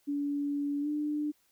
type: tone with pitch glide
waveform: sine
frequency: 286.6 to 297.9 Hz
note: D4 to D4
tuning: -42 to +25 cents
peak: -29 dBFS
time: 0.07-1.32 s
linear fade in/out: 20 ms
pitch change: +67 cents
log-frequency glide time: 0.81-0.88 s
effects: white hiss -70 dBFS RMS until 1.51 s